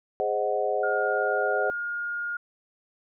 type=chord; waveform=sine; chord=Ab dominant seventh; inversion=none; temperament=equal; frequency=415.3 / 523.3 / 622.3 / 740 Hz; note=Ab4 / C5 / Eb5 / Gb5; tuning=0 / 0 / 0 / 0 cents; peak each=-29 dBFS; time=0.2-1.7 s; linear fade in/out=0 ms
type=tone; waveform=sine; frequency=1422 Hz; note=F6; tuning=31 cents sharp; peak=-28 dBFS; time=0.83-2.37 s; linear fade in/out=5 ms
effects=none